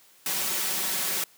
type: noise with comb filter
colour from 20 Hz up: white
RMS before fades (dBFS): -28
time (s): 0.26-1.24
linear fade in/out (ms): 2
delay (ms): 5.3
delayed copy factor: +0.55
effects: white hiss -57 dBFS RMS until 1.37 s + high-pass 150 Hz 12 dB/octave

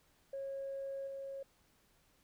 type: tone with level steps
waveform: sine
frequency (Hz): 546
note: C#5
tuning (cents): -26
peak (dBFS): -38 / -41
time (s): 0.33-1.43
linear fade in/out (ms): 5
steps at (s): 1.07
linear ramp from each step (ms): 5
effects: tanh soft clip ceiling -35 dBFS + pink hiss -71 dBFS RMS until 2.23 s

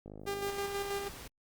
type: click train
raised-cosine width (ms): 2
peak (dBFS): -33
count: 23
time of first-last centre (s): 0.06-0.487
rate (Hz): 51.5
type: noise with exponential growth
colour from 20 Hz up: violet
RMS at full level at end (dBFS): -47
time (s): 0.2-0.48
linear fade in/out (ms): 0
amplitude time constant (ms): 60
type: tone with tremolo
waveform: sawtooth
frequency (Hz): 400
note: G4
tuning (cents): +35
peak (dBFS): -29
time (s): 0.26-1.09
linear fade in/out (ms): 20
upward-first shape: square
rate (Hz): 6.2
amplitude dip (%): 40
type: noise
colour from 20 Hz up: pink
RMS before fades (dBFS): -47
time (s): 0.47-1.28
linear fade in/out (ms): 10
effects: Opus 48 kbps

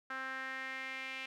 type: tone with band-pass filter sweep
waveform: sawtooth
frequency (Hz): 263.6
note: C4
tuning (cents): +13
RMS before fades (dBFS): -42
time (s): 0.1-1.26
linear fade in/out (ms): 5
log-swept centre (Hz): 1500 to 2500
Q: 4
effects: none

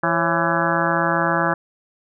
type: harmonic tone with a mistuned harmonic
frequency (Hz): 167.7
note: E3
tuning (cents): +30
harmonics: 1 / 2 / 3 / 4 / 5 / 6 / 7 / 8 / 9 / 10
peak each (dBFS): -26 / -26 / -26 / -26 / -26 / -26 / -26 / -26 / -26 / -26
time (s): 0.03-1.54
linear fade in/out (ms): 5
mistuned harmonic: 3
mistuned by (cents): +140
effects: none

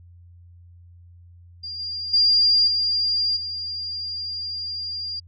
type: tone with level steps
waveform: sine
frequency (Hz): 4796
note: D8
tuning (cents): +36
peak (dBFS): -30 / -27 / -14 / -19 / -27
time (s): 1.63-5.2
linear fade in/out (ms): 10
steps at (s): 1.79 / 2.13 / 2.67 / 3.36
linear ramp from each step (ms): 10
effects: added 87 Hz sine -45 dBFS peak until 5.27 s

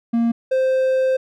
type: tone pair in turn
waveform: triangle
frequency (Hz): 232.6 / 522.2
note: A#3 / C5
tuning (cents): -4 / -3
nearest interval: octave + major second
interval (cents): 1401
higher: second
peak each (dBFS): -13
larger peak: neither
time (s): 0.13-0.32 / 0.51-1.17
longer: second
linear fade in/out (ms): 10
effects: none

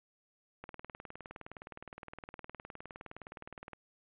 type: click train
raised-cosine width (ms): 0.5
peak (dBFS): -30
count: 61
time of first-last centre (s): 0.64-3.733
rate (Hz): 19.4
effects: resampled to 8000 Hz

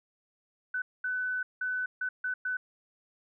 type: tone bursts at uneven times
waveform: sine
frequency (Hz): 1503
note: F#6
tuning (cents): +27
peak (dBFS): -29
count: 6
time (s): 0.74-0.82 / 1.04-1.43 / 1.61-1.86 / 2.01-2.09 / 2.24-2.34 / 2.45-2.57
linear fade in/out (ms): 5
effects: none

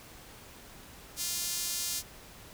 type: tone with high-pass filter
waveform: sawtooth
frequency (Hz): 349.2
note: F4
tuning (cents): 0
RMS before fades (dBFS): -34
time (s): 1.16-2.03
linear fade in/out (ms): 50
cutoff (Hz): 5700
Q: 1
effects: pink hiss -51 dBFS RMS until 2.53 s

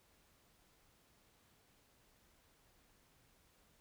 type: silence
effects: pink hiss -71 dBFS RMS until 3.8 s

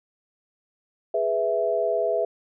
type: chord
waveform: sine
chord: E major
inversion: first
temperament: equal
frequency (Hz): 415.3 / 493.9 / 659.3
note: G#4 / B4 / E5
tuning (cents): 0 / 0 / 0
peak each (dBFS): -27 / -27 / -23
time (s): 1.14-2.25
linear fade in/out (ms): 5
effects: none

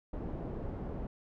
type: low-pass noise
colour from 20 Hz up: pink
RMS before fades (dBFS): -39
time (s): 0.13-1.07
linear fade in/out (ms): 5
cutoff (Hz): 560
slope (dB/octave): 12
effects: none

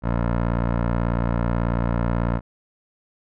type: tone with low-pass filter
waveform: 15% pulse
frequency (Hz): 58.27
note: A#1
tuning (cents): 0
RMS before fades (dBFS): -22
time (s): 0.02-2.41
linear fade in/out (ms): 50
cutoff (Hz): 1300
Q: 1.3
effects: none

